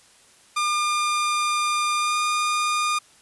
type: tone with pitch glide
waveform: sawtooth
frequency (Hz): 1204 to 1215.9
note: D6 to D#6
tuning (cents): +43 to -40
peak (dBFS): -17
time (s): 0.56-2.99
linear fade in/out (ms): 10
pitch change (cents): +17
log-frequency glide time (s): 1.98-2.17
effects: white hiss -54 dBFS RMS until 3.21 s + resampled to 24000 Hz